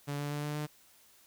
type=tone with pitch steps; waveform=sawtooth; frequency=143.6 / 145.18 / 146.79 / 148.41 / 150.04 Hz; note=D3 / D3 / D3 / D3 / D3; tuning=-39 / -20 / 0 / +19 / +37 cents; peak=-30 dBFS; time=0.07-0.67 s; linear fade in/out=20 ms; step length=120 ms; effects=white hiss -62 dBFS RMS until 1.26 s